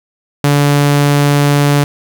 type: tone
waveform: sawtooth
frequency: 144 Hz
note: D3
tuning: 34 cents flat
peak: -4 dBFS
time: 0.44-1.84 s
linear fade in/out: 2 ms
effects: 7-bit